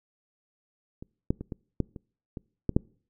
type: clicks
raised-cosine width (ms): 3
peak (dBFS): -27 / -11 / -23 / -21 / -12 / -27 / -23 / -13 / -8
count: 9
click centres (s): 1.025 / 1.305 / 1.41 / 1.522 / 1.803 / 1.962 / 2.372 / 2.693 / 2.765
effects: noise-tail reverb RT60 0.5 s tail -26 dB re dry